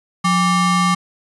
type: ring-modulated tone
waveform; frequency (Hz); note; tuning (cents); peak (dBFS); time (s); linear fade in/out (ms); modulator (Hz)
square; 493.9; B4; 0; -11; 0.24-0.95; 10; 673
effects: resampled to 24000 Hz